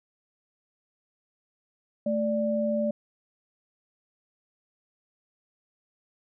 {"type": "tone pair together", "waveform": "sine", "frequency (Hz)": [220, 587.3], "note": ["A3", "D5"], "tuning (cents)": [0, 0], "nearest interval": "octave + perfect fourth", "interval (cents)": 1700, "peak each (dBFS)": [-27, -26], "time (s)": [2.06, 2.91], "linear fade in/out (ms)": 5, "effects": []}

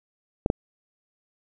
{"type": "clicks", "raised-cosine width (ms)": 2, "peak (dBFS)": -7, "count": 2, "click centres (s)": [0.461, 0.501], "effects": []}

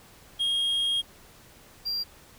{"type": "tone pair in turn", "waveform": "triangle", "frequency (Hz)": [3254, 4752], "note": ["G#7", "D8"], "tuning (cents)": [-36, 20], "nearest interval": "perfect fifth", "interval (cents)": 656, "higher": "second", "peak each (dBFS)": [-22, -26], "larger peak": "first", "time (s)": [[0.39, 1.02], [1.85, 2.04]], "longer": "first", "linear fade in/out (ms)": 20, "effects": ["pink hiss -53 dBFS RMS until 2.38 s"]}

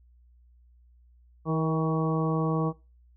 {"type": "harmonic tone with a mistuned harmonic", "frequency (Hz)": 160, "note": "D#3", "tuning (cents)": 49, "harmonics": [1, 2, 3, 4, 5, 6, 7], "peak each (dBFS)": [-26, -31, -32, -38, -39, -40, -34], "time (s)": [1.45, 2.73], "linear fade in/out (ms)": 50, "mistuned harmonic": 3, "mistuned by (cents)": -20, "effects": ["noise-tail reverb RT60 0.3 s tail -20 dB re dry", "added 60 Hz sine -55 dBFS peak until 3.16 s"]}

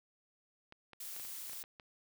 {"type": "clicks", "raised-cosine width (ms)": 0.3, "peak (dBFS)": -36, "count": 9, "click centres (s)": [0.724, 0.933, 1.164, 1.198, 1.25, 1.496, 1.532, 1.639, 1.798]}
{"type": "noise", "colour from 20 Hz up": "blue", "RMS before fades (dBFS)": -45, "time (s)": [1, 1.63], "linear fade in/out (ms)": 5}
{"effects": []}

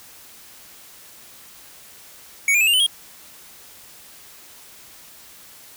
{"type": "tone with pitch steps", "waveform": "square", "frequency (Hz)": [2236, 2410, 2598, 2801, 3019, 3255], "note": ["C#7", "D7", "E7", "F7", "F#7", "G#7"], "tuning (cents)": [14, 44, -26, 4, 34, -36], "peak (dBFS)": -15, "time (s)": [2.48, 2.864], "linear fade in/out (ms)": 2, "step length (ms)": 64, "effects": ["white hiss -45 dBFS RMS until 5.76 s"]}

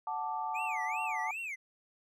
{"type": "chord", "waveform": "sine", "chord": "D major", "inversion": "first", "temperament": "equal", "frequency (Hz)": [740, 880, 1174.7], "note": ["F#5", "A5", "D6"], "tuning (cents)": [0, 0, 0], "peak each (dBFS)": [-39, -35, -40], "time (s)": [0.07, 1.31], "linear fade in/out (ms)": 2}
{"type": "tone with vibrato", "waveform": "triangle", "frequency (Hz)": 2306, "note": "D7", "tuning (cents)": -32, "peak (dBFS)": -35, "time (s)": [0.54, 1.56], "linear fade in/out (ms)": 20, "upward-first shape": "sine", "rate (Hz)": 2.6, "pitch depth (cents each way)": 300}
{"effects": []}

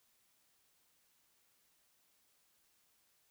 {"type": "silence", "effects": ["white hiss -74 dBFS RMS until 3.3 s"]}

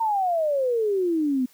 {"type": "exponential sweep", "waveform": "sine", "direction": "down", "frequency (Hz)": [926, 246.9], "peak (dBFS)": -20, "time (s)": [0, 1.46], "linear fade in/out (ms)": 10, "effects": ["white hiss -57 dBFS RMS until 1.53 s"]}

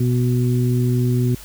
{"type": "harmonic tone", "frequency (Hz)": 123.47, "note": "B2", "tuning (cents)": 0, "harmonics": [1, 2, 3], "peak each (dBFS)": [-16, -22, -26], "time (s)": [0, 1.35], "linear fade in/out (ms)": 5, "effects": ["added 50 Hz sine -41 dBFS peak until 1.44 s", "white hiss -41 dBFS RMS until 1.44 s"]}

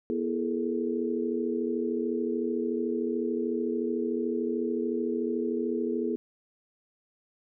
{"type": "tone cluster", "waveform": "sine", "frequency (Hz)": [242.5, 334.2, 417, 450.6], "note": ["B3", "E4", "G#4", "A4"], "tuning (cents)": [-31, 24, 7, 41], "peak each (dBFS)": [-31, -32, -31, -37], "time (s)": [0.1, 6.16], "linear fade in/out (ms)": 0, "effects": []}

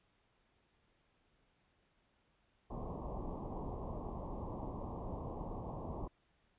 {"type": "low-pass noise", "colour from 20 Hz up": "pink", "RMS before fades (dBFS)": -43, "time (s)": [2.7, 6.08], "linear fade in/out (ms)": 10, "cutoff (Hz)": 1100, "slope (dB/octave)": 96, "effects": ["pink hiss -75 dBFS RMS until 6.58 s", "resampled to 8000 Hz"]}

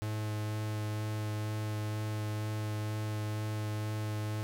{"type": "tone with vibrato", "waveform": "45% pulse", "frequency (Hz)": 106.9, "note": "A2", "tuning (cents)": -49, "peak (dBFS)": -33, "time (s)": [0.02, 4.43], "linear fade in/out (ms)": 0, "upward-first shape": "sine", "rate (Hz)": 2.1, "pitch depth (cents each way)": 10, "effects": []}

